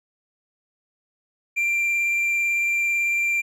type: tone with vibrato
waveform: triangle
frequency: 2369 Hz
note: D7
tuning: 14 cents sharp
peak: -18 dBFS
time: 1.56-3.42 s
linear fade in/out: 20 ms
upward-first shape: sine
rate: 18 Hz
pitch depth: 10 cents each way
effects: none